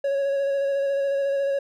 triangle tone with vibrato, 554.4 Hz, C#5, in tune, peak -19 dBFS, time 0.04-1.59 s, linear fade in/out 5 ms, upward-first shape square, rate 14 Hz, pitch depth 15 cents each way, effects none

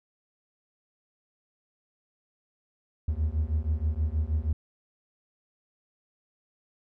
triangle beating tone pair, 74.2 / 80.5 Hz, D2 / E2, +18 / -41 cents, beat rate 6.3 Hz, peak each -26 dBFS, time 3.08-4.53 s, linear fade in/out 5 ms, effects none

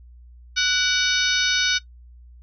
harmonic tone with a mistuned harmonic, 740 Hz, F#5, in tune, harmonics 2 / 3 / 4 / 5 / 6 / 7 / 8, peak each -23 / -27 / -27 / -23 / -27 / -28 / -28 dBFS, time 0.56-1.79 s, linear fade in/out 20 ms, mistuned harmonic 3, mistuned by +56 cents, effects noise-tail reverb RT60 0.1 s tail -18 dB re dry + added 60 Hz sine -43 dBFS peak until 2.42 s

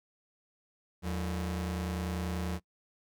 45% pulse ring-modulated tone, 130.81 Hz, C3, in tune, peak -29 dBFS, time 1.02-2.6 s, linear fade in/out 50 ms, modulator 50.3 Hz, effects noise-tail reverb RT60 0.1 s tail -23 dB re dry

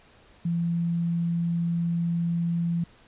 sine tone, 169.7 Hz, F3, 49 cents flat, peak -23 dBFS, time 0.45-2.84 s, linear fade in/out 5 ms, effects pink hiss -56 dBFS RMS until 3.07 s + resampled to 8000 Hz

